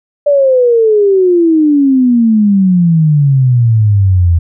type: exponential sweep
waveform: sine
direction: down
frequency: 587.3 to 82.41 Hz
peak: -5 dBFS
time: 0.26-4.39 s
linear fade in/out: 10 ms
effects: none